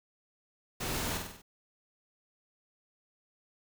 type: noise with echo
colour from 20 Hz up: pink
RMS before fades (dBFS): -36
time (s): 0.8-1.18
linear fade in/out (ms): 10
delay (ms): 48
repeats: 5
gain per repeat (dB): -4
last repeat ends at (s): 1.42
effects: none